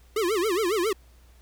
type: tone with vibrato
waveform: square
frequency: 392 Hz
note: G4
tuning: in tune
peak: -23 dBFS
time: 0.16-0.93 s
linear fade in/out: 5 ms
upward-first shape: sine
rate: 7.3 Hz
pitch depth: 250 cents each way
effects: added 60 Hz sine -52 dBFS peak until 1.41 s + pink hiss -61 dBFS RMS until 1.41 s